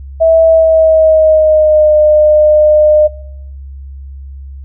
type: tone with pitch glide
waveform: sine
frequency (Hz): 651 to 607.4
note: E5 to D#5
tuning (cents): -22 to -42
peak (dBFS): -4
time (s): 0.2-3.08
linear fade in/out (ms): 20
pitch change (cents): -120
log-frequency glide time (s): 0.44-1.96
effects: noise-tail reverb RT60 0.7 s tail -20 dB re dry + added 68 Hz sine -25 dBFS peak until 4.64 s